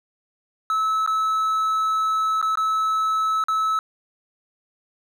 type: tone with dropouts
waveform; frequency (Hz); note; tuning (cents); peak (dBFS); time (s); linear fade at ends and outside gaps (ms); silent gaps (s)
triangle; 1300; E6; -24; -17; 0.7-3.79; 1; 1.063-1.075 / 2.415-2.426 / 2.555-2.573 / 3.439-3.484
effects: none